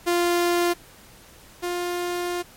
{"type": "tone pair in turn", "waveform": "sawtooth", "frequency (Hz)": [348.2, 352.7], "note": ["F4", "F4"], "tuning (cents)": [-5, 17], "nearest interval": "unison", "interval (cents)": 22, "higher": "second", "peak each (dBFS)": [-15, -21], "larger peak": "first", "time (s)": [[0.06, 0.74], [1.62, 2.43]], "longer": "second", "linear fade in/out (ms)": 20, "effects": ["pink hiss -49 dBFS RMS until 2.56 s", "MP3 64 kbps"]}